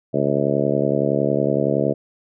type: harmonic tone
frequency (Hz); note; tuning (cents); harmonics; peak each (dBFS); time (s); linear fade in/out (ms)
70.8; C#2; +37; 2 / 3 / 4 / 5 / 6 / 7 / 8 / 9; -25 / -25 / -25 / -25 / -25 / -25 / -25 / -25; 0.13-1.94; 20
effects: none

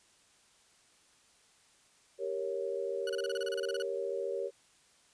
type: chord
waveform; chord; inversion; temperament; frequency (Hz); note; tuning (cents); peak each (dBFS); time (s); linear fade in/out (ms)
sine; G diminished; none; equal; 392 / 466.2 / 554.4; G4 / Bb4 / Db5; 0 / 0 / 0; -37; 2.18-4.51; 50
type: tone bursts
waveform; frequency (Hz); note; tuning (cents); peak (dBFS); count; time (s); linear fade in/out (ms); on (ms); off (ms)
20% pulse; 1467; F#6; -15; -33; 14; 3.07-3.823; 2; 25; 31
effects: white hiss -65 dBFS RMS until 5.13 s + resampled to 22050 Hz

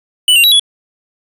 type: tone with pitch steps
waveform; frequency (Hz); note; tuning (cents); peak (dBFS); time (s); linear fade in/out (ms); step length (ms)
square; 2974 / 2777 / 3892 / 3384; F#7 / F7 / B7 / G#7; +8 / -10 / -26 / +32; -6; 0.28-0.596; 2; 79
effects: resampled to 32000 Hz

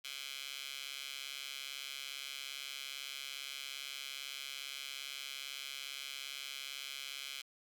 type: tone with high-pass filter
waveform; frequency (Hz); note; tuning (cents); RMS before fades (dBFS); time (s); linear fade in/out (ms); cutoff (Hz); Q
15% pulse; 137.6; C#3; -12; -45; 0.04-7.42; 10; 2900; 2.2
effects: none

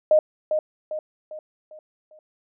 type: tone with echo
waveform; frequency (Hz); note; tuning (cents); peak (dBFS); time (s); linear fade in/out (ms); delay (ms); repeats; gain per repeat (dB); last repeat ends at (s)
sine; 617; D#5; -15; -12; 0.11-0.19; 2; 400; 5; -7; 2.19
effects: none

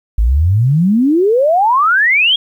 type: exponential sweep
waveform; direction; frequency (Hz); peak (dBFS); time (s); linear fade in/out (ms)
sine; up; 50.6 to 3326; -8; 0.18-2.36; 5
effects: 8-bit

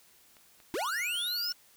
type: clicks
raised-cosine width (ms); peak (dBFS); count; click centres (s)
0.3; -40; 6; 0.368 / 0.602 / 0.814 / 0.849 / 1 / 1.153
type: linear sweep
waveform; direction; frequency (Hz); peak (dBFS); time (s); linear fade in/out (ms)
square; up; 283.2 to 5440; -31; 0.74-1.52; 0
type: tone with vibrato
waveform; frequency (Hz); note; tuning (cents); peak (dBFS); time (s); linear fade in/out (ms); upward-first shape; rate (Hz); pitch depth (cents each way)
sawtooth; 1431; F6; +42; -39; 0.78-1.53; 5; square; 4.2; 13
effects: white hiss -61 dBFS RMS until 1.76 s

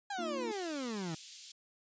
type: exponential sweep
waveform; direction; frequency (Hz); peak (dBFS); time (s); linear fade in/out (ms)
30% pulse; down; 830.6 to 154.6; -34; 0.1-1.15; 5
type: chord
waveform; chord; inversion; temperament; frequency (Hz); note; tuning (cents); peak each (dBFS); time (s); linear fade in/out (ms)
triangle; Bb suspended fourth; none; equal with one note detuned; 233.1 / 311.1 / 348; Bb3 / Eb4 / F4; 0 / 0 / -6; -40 / -44 / -39; 0.18-0.52; 10
type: high-pass noise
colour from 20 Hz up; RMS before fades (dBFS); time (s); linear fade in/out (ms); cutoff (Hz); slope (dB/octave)
pink; -49; 0.51-1.52; 5; 3200; 24
effects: resampled to 16000 Hz

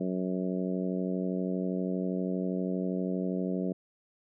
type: harmonic tone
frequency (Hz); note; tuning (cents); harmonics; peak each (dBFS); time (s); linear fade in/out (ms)
92.5; F#2; 0; 2 / 3 / 4 / 5 / 6 / 7; -31 / -35 / -37 / -39 / -41 / -42; 0-3.73; 10
effects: none

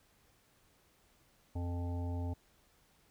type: harmonic tone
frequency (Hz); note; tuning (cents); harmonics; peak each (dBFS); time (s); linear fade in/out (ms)
87.31; F2; 0; 1 / 3 / 5 / 7 / 9 / 10; -35 / -43 / -51 / -51 / -53 / -54; 1.55-2.34; 10
effects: pink hiss -69 dBFS RMS until 3.1 s

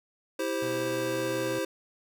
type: chord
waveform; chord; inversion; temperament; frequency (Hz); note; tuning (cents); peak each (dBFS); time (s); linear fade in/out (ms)
square; C major; first; just; 327 / 392.4 / 523.3; E4 / G4 / C5; -14 / +2 / 0; -34 / -35 / -32; 0.39-1.65; 5
type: tone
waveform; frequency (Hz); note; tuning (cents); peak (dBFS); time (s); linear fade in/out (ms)
sawtooth; 124.6; B2; +16; -34; 0.62-1.59; 5
effects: none

